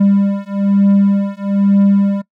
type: beating tone pair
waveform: triangle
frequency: 198.5 / 199.6 Hz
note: G3 / G3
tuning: +22 / +32 cents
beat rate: 1.1 Hz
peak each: -11 dBFS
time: 0-2.22 s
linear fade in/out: 10 ms
effects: noise-tail reverb RT60 0.1 s tail -21 dB re dry